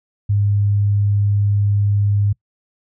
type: tone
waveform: sine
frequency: 101.9 Hz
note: G#2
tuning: 32 cents flat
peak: -13 dBFS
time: 0.29-2.33 s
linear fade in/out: 10 ms
effects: noise-tail reverb RT60 0.1 s tail -24 dB re dry